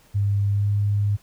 sine tone with pitch glide, 100.9 to 102.31 Hz, G#2 to G#2, -49 to -25 cents, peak -18 dBFS, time 0.14-1.17 s, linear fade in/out 20 ms, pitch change +24 cents, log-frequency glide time 0.52-0.68 s, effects pink hiss -56 dBFS RMS until 1.22 s

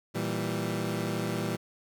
20% pulse chord, E diminished, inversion second, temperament equal, 116.54 / 164.81 / 196 Hz, Bb2 / E3 / G3, 0 / 0 / 0 cents, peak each -29 dBFS, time 0.14-1.57 s, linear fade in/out 20 ms, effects none

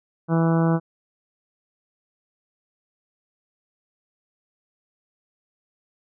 harmonic tone, 164.8 Hz, E3, in tune, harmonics 1 / 2 / 3 / 4 / 5 / 6 / 7 / 8 / 9, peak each -18 / -24 / -28 / -30 / -32 / -34 / -35 / -36 / -37 dBFS, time 0.28-0.8 s, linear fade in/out 50 ms, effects none

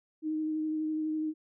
sine tone with vibrato, 311.1 Hz, D#4, in tune, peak -29 dBFS, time 0.22-1.34 s, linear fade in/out 50 ms, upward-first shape sine, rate 12 Hz, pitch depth 15 cents each way, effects none

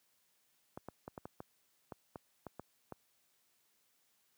clicks, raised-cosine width 1 ms, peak -30 dBFS, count 11, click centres 0.775 / 0.886 / 1.079 / 1.178 / 1.255 / 1.404 / 1.922 / 2.158 / 2.467 / 2.596 / 2.923 s, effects white hiss -75 dBFS RMS until 4.37 s + high-pass 80 Hz 12 dB/octave

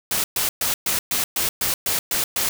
white noise bursts, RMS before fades -22 dBFS, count 10, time 0.11-2.49 s, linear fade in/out 2 ms, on 130 ms, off 120 ms, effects none

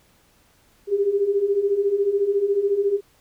sine beating tone pair, 390.3 / 404.3 Hz, G4 / G#4, -8 / -46 cents, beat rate 14 Hz, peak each -24 / -19 dBFS, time 0.87-3.01 s, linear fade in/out 50 ms, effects pink hiss -59 dBFS RMS until 3.2 s

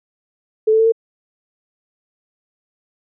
sine tone with pitch steps, 435.4 / 441.5 / 447.6 / 453.9 Hz, A4 / A4 / A4 / A#4, -18 / +6 / +30 / -46 cents, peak -10 dBFS, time 0.67-0.922 s, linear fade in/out 10 ms, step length 63 ms, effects none

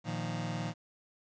sawtooth chord, Bb suspended fourth, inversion none, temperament just, 116.54 / 155.39 / 174.81 Hz, Bb2 / Eb3 / F3, 0 / -2 / +2 cents, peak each -34 dBFS, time 0.04-0.74 s, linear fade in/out 50 ms, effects resampled to 16000 Hz + 10-bit

